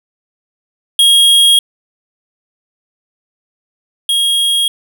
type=tone pair in turn; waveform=square; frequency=3272 / 3272 Hz; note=G#7 / G#7; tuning=-26 / -26 cents; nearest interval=unison; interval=0 cents; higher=neither; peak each=-6 / -11 dBFS; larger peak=first; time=0.99-1.59 / 4.09-4.68 s; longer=first; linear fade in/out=2 ms; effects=none